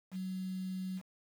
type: tone with quantisation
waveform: sine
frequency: 186.8 Hz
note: F#3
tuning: 17 cents sharp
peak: -36 dBFS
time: 0.11-1.02 s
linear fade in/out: 50 ms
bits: 9
effects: none